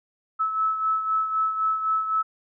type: beating tone pair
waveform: sine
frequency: 1301 / 1304.9 Hz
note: E6 / E6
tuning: -23 / -18 cents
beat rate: 3.9 Hz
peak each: -22 / -30 dBFS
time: 0.39-2.23 s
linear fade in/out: 20 ms
effects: none